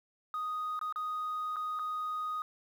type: tone with dropouts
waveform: sine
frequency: 1244.5 Hz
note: D#6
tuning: in tune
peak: -31 dBFS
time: 0.34-2.42 s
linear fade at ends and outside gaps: 1 ms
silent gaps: 0.792-0.813 / 0.925-0.959 / 1.56-1.566 / 1.79-1.794 s
effects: tanh soft clip ceiling -31 dBFS + 10-bit